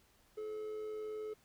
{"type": "tone with amplitude modulation", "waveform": "triangle", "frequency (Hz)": 429.8, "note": "A4", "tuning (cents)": -41, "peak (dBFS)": -36, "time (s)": [0.37, 1.34], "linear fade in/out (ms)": 10, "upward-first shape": "sine", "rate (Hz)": 99.4, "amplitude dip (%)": 35, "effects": ["pink hiss -69 dBFS RMS until 1.44 s"]}